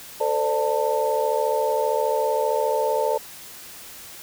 sine tone cluster, 443.7 / 517 / 592 / 891 Hz, A4 / C5 / D5 / A5, +14 / -21 / +14 / +22 cents, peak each -25 dBFS, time 0.2-3.18 s, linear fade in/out 10 ms, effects white hiss -41 dBFS RMS until 4.22 s

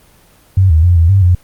sine tone with pitch steps, 95 / 79 / 88 / 82.9 / 97.7 / 89.1 Hz, F#2 / D#2 / F2 / E2 / G2 / F2, +46 / +27 / +14 / +10 / -5 / +35 cents, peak -5 dBFS, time 0.57-1.35 s, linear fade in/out 5 ms, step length 130 ms, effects pink hiss -47 dBFS RMS until 1.43 s + Opus 24 kbps

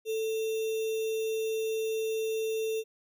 sine tone with sample-and-hold, 442.3 Hz, A4, 9 cents sharp, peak -28 dBFS, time 0.05-2.84 s, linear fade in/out 50 ms, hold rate 3150 Hz, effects none

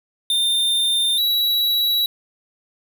square tone pair in turn, 3612 / 3905 Hz, A7 / B7, +45 / -20 cents, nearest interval minor second, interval 135 cents, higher second, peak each -17 dBFS, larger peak neither, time 0.3-1.18 / 1.18-2.06 s, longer neither, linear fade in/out 2 ms, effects none

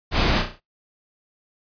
pink noise with echo, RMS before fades -20 dBFS, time 0.11-0.44 s, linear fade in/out 50 ms, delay 33 ms, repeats 5, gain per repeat -6 dB, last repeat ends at 0.605 s, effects noise-tail reverb RT60 0.2 s tail -26 dB re dry + resampled to 11025 Hz

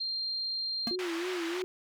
sine tone, 4186 Hz, C8, in tune, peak -31 dBFS, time 0-0.96 s, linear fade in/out 10 ms
square tone with exponential decay, 233.1 Hz, A#3, in tune, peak -29 dBFS, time 0.87-0.96 s, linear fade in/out 2 ms, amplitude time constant 18 ms
sine tone with vibrato, 349.2 Hz, F4, in tune, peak -32 dBFS, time 0.91-1.64 s, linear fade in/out 0 ms, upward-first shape sine, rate 3.2 Hz, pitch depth 95 cents each way
white band-pass noise, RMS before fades -40 dBFS, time 0.99-1.62 s, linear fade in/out 0 ms, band 870 to 2600 Hz, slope 12 dB/octave
effects none

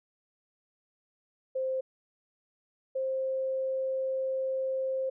sine tone pair in turn, 523.3 / 527.5 Hz, C5 / C5, 0 / +14 cents, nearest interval unison, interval 14 cents, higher second, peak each -28 dBFS, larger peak neither, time 1.55-1.81 / 2.95-5.1 s, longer second, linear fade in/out 10 ms, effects none

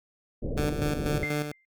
pink low-pass noise, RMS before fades -31 dBFS, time 0.42-1.25 s, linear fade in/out 10 ms, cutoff 580 Hz, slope 48 dB/octave
15% pulse tone with tremolo, 148.4 Hz, D3, 18 cents sharp, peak -20 dBFS, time 0.57-1.52 s, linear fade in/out 5 ms, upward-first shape square, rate 4.1 Hz, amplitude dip 55%
sine tone with exponential decay, 2093 Hz, C7, in tune, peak -27 dBFS, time 1.23-1.65 s, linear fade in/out 1 ms, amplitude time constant 90 ms
effects Opus 48 kbps

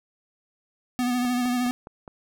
square tone with vibrato, 246.9 Hz, B3, in tune, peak -23 dBFS, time 0.99-1.71 s, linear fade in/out 0 ms, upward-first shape sine, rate 13 Hz, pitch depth 30 cents each way
click train, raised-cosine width 1 ms, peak -26 dBFS, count 5, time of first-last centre 1.25-2.078 s, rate 4.83 Hz
effects none

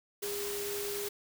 sine tone in noise, 406.9 Hz, G#4, 35 cents flat, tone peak -36 dBFS, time 0.22-1.09 s, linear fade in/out 10 ms, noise white, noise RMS -39 dBFS, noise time 0.22-1.09 s, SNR 0 dB, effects none

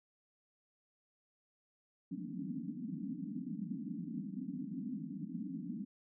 white band-pass noise, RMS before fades -42 dBFS, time 2.11-5.85 s, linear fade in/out 10 ms, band 160 to 290 Hz, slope 96 dB/octave, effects none

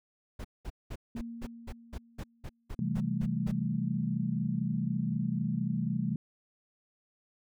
brown noise bursts, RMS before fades -38 dBFS, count 13, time 0.39-3.518 s, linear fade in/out 10 ms, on 56 ms, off 200 ms
sine tone with exponential decay, 232.6 Hz, A#3, 4 cents flat, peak -35 dBFS, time 1.15-2.81 s, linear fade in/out 2 ms, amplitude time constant 360 ms
sine chord, A minor seventh, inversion first, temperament equal, 130.81 / 164.81 / 196 / 220 Hz, C3 / E3 / G3 / A3, 0 / 0 / 0 / 0 cents, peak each -35 / -34 / -34 / -34 dBFS, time 2.79-6.16 s, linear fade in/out 2 ms
effects none

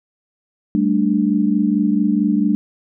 sine chord, G suspended second, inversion none, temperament just, 196 / 220.5 / 294 Hz, G3 / A3 / D4, 0 / +4 / +2 cents, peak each -18 dBFS, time 0.75-2.55 s, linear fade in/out 0 ms, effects none

